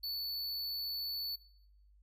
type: tone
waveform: square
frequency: 4463 Hz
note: C#8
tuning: 11 cents sharp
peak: -37 dBFS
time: 0.03-1.36 s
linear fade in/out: 10 ms
effects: noise-tail reverb RT60 0.8 s tail -19 dB re dry + added 50 Hz sine -61 dBFS peak until 2.02 s